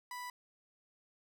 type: tone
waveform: 30% pulse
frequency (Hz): 987.8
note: B5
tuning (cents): 0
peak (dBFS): -39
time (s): 0.11-0.3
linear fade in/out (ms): 2
effects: none